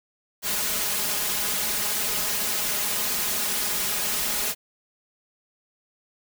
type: noise with comb filter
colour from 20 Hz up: white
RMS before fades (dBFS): -26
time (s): 0.42-4.55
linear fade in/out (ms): 50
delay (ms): 4.8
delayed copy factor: +0.95
effects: none